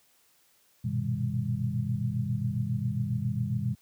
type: tone cluster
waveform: sine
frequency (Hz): 97.5 / 117.3 / 124.7 / 157 / 200.6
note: G2 / A#2 / B2 / D#3 / G3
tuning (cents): -9 / +11 / +17 / +16 / +40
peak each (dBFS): -36 / -33 / -30 / -36 / -34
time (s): 0.84-3.75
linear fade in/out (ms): 10
effects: white hiss -65 dBFS RMS until 3.81 s + high-pass 60 Hz 12 dB/octave